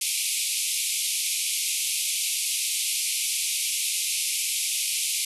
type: band-pass noise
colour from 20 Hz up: white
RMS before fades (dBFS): -27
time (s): 0.01-5.25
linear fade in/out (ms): 5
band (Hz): 2200 to 12000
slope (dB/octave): 96
effects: none